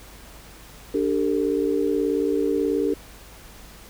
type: chord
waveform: sine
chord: D suspended fourth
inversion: none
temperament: equal with one note detuned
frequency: 293.7 / 392 / 450.5 Hz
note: D4 / G4 / A4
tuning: 0 / 0 / +41 cents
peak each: -24 dBFS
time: 0.94-2.94 s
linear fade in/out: 5 ms
effects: added 50 Hz sine -47 dBFS peak until 3.89 s + pink hiss -46 dBFS RMS until 3.89 s